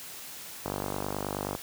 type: click train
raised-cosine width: 1 ms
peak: -17 dBFS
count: 45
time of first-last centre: 0.66-1.551 s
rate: 49.4 Hz
effects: white hiss -43 dBFS RMS until 1.62 s + high-pass 60 Hz 12 dB/octave